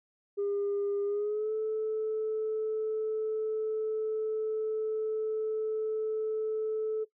sine tone with pitch glide, 404.1 to 435.6 Hz, G#4 to A4, -47 to -17 cents, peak -27 dBFS, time 0.37-7.05 s, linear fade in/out 20 ms, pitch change +130 cents, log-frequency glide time 1.04-1.53 s, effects noise-tail reverb RT60 0.1 s tail -18 dB re dry + tanh soft clip ceiling -25 dBFS

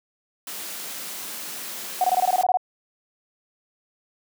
white high-pass noise, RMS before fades -34 dBFS, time 0.47-2.43 s, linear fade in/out 2 ms, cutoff 160 Hz, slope 48 dB/octave
sine tone bursts, 736 Hz, F#5, 9 cents flat, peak -16 dBFS, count 11, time 2.01-2.572 s, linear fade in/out 2 ms, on 32 ms, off 21 ms
effects none

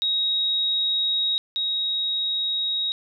sine tone pair in turn, 3789 / 3789 Hz, A#7 / A#7, +27 / +27 cents, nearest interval unison, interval 0 cents, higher neither, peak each -20 / -22 dBFS, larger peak first, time 0.02-1.38 / 1.56-2.92 s, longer neither, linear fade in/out 0 ms, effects none

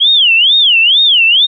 sine tone with vibrato, 3136 Hz, G7, in tune, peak -5 dBFS, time 0-1.47 s, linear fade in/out 20 ms, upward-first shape sine, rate 2.2 Hz, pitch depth 290 cents each way, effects none

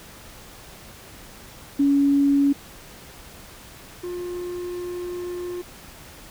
sine / triangle tone pair in turn, 281.1 / 355 Hz, C#4 / F4, +24 / +28 cents, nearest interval major third, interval 404 cents, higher second, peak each -15 / -26 dBFS, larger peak first, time 1.79-2.53 / 4.03-5.62 s, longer second, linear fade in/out 10 ms, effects pink hiss -44 dBFS RMS until 6.3 s

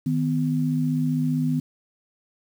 sine tone pair together, 155.56 / 251 Hz, D#3 / B3, 0 / +28 cents, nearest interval minor sixth, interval 828 cents, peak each -23 dBFS, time 0.06-1.6 s, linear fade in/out 5 ms, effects 8-bit

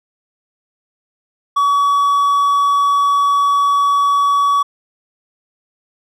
triangle tone, 1134 Hz, C#6, 39 cents sharp, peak -9 dBFS, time 1.56-4.63 s, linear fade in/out 10 ms, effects none

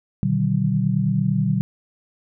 sine tone cluster, 121.6 / 149.9 / 159.3 / 190.5 Hz, B2 / D3 / D#3 / G3, -26 / +36 / +41 / -49 cents, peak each -23 / -22 / -29 / -21 dBFS, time 0.23-1.61 s, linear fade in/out 0 ms, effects none

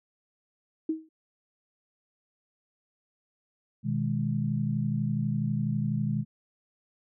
sine tone with exponential decay, 317.8 Hz, D#4, 37 cents sharp, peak -22 dBFS, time 0.89-1.09 s, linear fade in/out 5 ms, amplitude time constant 43 ms
sine chord, G# minor, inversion first, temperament equal, 123.47 / 155.56 / 207.7 Hz, B2 / D#3 / G#3, 0 / 0 / 0 cents, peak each -30 dBFS, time 3.83-6.25 s, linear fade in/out 50 ms
effects none

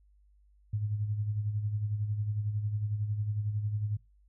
sine tone with tremolo, 105.1 Hz, G#2, 21 cents sharp, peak -27 dBFS, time 0.73-3.97 s, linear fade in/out 5 ms, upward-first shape sine, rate 11 Hz, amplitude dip 55%, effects noise-tail reverb RT60 0.2 s tail -21 dB re dry + added 50 Hz sine -60 dBFS peak until 4.28 s

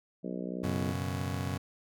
harmonic tone, 61.74 Hz, B1, in tune, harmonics 3 / 4 / 5 / 6 / 7 / 8 / 9 / 10, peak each -38 / -40 / -42 / -44 / -45 / -46 / -47 / -48 dBFS, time 0.23-0.93 s, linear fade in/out 20 ms
30% pulse chord, F# suspended fourth, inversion none, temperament just, 92.5 / 123.33 / 138.75 Hz, F#2 / B2 / C#3, 0 / -2 / +2 cents, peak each -32 / -36 / -35 dBFS, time 0.63-1.58 s, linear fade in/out 10 ms
effects none

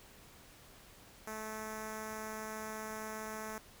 5% pulse tone with notch filter, 217.5 Hz, A3, 20 cents flat, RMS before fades -43 dBFS, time 1.27-3.58 s, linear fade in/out 2 ms, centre 3000 Hz, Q 0.84, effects pink hiss -58 dBFS RMS until 3.8 s

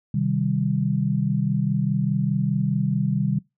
sine chord, C minor, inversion none, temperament equal, 130.81 / 155.56 / 196 Hz, C3 / Eb3 / G3, 0 / 0 / 0 cents, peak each -24 dBFS, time 0.14-3.39 s, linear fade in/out 5 ms, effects noise-tail reverb RT60 0.2 s tail -22 dB re dry

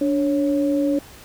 sine tone pair together, 290.6 / 552 Hz, D4 / C#5, -18 / -7 cents, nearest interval major seventh, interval 1111 cents, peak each -18 / -23 dBFS, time 0.01-0.99 s, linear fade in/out 5 ms, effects pink hiss -44 dBFS RMS until 1.24 s

